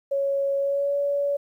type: tone with pitch glide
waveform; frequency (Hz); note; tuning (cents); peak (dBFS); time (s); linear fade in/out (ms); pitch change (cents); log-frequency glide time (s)
sine; 554.4 to 568; C#5 to C#5; 0 to +42; -21; 0.11-1.37; 10; +42; 0.57-0.97
effects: 10-bit